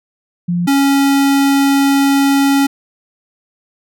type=tone pair in turn; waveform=sine / square; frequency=174.61 / 277.2 Hz; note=F3 / C#4; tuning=0 / 0 cents; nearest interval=minor sixth; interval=800 cents; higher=second; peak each=-13 / -10 dBFS; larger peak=second; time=0.48-0.67 / 0.67-2.67 s; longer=second; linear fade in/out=10 ms; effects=none